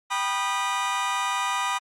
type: chord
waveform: sawtooth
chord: G augmented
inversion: none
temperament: just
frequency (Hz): 784 / 980 / 1225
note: G5 / B5 / D#6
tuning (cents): 0 / -14 / -27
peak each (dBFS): -28 / -23 / -24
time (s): 0.1-1.79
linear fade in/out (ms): 20
effects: low-pass 8000 Hz 12 dB/octave + Opus 48 kbps